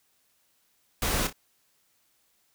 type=noise with echo; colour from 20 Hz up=pink; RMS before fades=-27 dBFS; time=1.02-1.27 s; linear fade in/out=2 ms; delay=29 ms; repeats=2; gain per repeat=-10 dB; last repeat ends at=1.328 s; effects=white hiss -69 dBFS RMS until 2.54 s